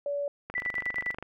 sine tone, 572 Hz, D5, 46 cents flat, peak -28 dBFS, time 0.06-0.28 s, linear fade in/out 2 ms
click train, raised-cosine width 0.5 ms, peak -23 dBFS, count 19, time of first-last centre 0.5-1.226 s, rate 24.8 Hz
sine tone with tremolo, 1975.5 Hz, B6, in tune, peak -27 dBFS, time 0.55-1.15 s, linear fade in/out 5 ms, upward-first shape square, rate 9.8 Hz, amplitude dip 75%
effects none

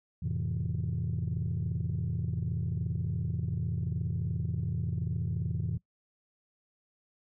sine chord, F major seventh, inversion none, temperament equal, 87.31 / 110 / 130.81 / 164.81 Hz, F2 / A2 / C3 / E3, 0 / 0 / 0 / 0 cents, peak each -34 dBFS, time 0.22-5.78 s, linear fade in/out 10 ms, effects noise-tail reverb RT60 0.1 s tail -21 dB re dry + tanh soft clip ceiling -24 dBFS

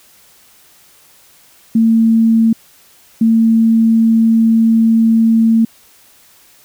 sine tone bursts at uneven times, 225.8 Hz, A3, 45 cents sharp, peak -7 dBFS, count 2, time 1.75-2.53 / 3.21-5.65 s, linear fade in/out 5 ms, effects white hiss -47 dBFS RMS until 6.64 s

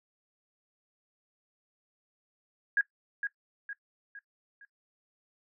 sine tone with echo, 1643 Hz, G#6, 19 cents flat, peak -22 dBFS, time 2.77-2.81 s, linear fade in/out 2 ms, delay 460 ms, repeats 4, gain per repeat -7 dB, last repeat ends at 4.65 s, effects noise-tail reverb RT60 0.1 s tail -17 dB re dry

